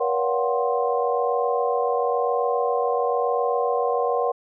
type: tone cluster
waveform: sine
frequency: 477.8 / 565 / 705 / 746 / 1053 Hz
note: A#4 / C#5 / F5 / F#5 / C6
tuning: +43 / +33 / +16 / +14 / +11 cents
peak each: -23 / -27 / -30 / -26 / -28 dBFS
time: 0-4.32 s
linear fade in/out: 10 ms
effects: none